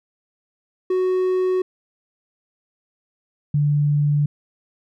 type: tone pair in turn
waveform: triangle / sine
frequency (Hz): 370 / 146.46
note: F#4 / D3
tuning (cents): 0 / -4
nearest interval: octave + major third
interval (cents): 1604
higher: first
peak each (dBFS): -15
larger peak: neither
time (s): 0.9-1.62 / 3.54-4.26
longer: neither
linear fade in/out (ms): 5
effects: none